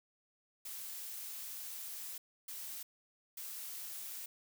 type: noise bursts at uneven times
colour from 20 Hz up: blue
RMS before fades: -45 dBFS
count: 3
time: 0.65-2.18 / 2.48-2.83 / 3.37-4.26 s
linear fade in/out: 5 ms
effects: none